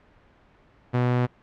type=tone; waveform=sawtooth; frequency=123.47 Hz; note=B2; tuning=in tune; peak=-16 dBFS; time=0.93-1.27 s; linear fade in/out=20 ms; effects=pink hiss -57 dBFS RMS until 1.42 s + low-pass 2000 Hz 12 dB/octave